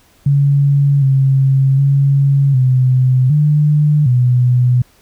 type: tone with pitch steps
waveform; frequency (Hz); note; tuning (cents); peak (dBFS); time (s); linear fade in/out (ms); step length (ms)
sine; 141.1 / 134.9 / 139 / 128.4 / 149.3 / 124.4; C#3 / C#3 / C#3 / C3 / D3 / B2; +31 / -47 / +5 / -32 / +29 / +13; -8; 0.26-4.82; 5; 760
effects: pink hiss -51 dBFS RMS until 5.01 s